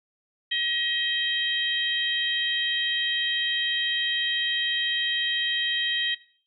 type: harmonic tone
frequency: 634 Hz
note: D#5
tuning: 32 cents sharp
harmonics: 3 / 4 / 5 / 6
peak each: -29 / -37 / -25 / -33 dBFS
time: 0.51-6.15 s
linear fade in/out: 10 ms
effects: noise-tail reverb RT60 0.5 s tail -19 dB re dry